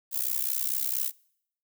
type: noise with amplitude modulation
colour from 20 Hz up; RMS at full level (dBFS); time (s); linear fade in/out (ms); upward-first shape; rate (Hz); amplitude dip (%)
violet; -25; 0.11-1.12; 50; sine; 64.3; 95
effects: noise-tail reverb RT60 0.7 s tail -25 dB re dry